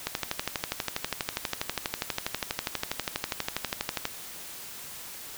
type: click train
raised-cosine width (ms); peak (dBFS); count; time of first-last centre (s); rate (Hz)
0.2; -10; 50; 0.07-4.054; 12.3
effects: white hiss -42 dBFS RMS until 5.37 s